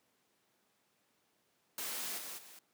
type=noise with level steps; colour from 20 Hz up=white; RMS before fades=-40 / -45 / -55 dBFS; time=1.78-2.59 s; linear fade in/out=2 ms; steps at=2.17 / 2.37 s; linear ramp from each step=20 ms; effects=pink hiss -75 dBFS RMS until 2.73 s + high-pass 200 Hz 12 dB/octave